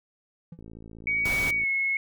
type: tone with exponential decay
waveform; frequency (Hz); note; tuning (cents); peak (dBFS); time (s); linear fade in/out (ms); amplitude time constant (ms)
triangle; 167.7; E3; +30; -33; 0.52-0.6; 5; 17
type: click train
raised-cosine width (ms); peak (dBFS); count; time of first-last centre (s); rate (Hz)
3; -32; 59; 0.59-1.635; 55.5
type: tone with pitch glide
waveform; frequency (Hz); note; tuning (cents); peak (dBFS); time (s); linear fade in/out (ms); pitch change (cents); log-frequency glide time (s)
sine; 2253 to 2180; C#7 to C#7; +28 to -29; -23; 1.07-1.97; 2; -57; 1.57-1.67
type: noise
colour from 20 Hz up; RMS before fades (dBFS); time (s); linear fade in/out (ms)
pink; -33; 1.25-1.51; 5
effects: none